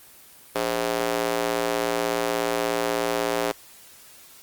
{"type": "tone with high-pass filter", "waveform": "square", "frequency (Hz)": 58.27, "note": "A#1", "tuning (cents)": 0, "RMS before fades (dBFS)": -25, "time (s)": [0.55, 3.52], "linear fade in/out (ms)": 5, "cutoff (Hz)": 460, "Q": 1.6, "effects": ["white hiss -49 dBFS RMS until 4.42 s", "Opus 24 kbps"]}